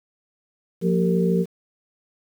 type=tone cluster; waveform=sine; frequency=177.4 / 230.6 / 391.6 / 458.8 Hz; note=F3 / A#3 / G4 / A#4; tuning=+27 / -19 / -2 / -28 cents; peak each=-19 / -28 / -25 / -24 dBFS; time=0.81-1.46 s; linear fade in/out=50 ms; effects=8-bit